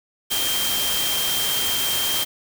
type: tone in noise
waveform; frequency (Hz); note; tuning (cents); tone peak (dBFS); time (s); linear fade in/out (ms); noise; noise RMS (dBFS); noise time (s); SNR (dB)
sine; 3169; G7; +18; -24; 0.3-2.25; 20; white; -24; 0.3-2.25; -3
effects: none